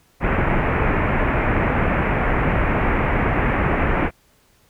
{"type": "low-pass noise", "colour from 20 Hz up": "pink", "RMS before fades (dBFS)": -19, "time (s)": [0.2, 4.11], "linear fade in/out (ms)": 50, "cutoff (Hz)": 2400, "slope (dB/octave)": 48, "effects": ["pink hiss -58 dBFS RMS until 4.69 s"]}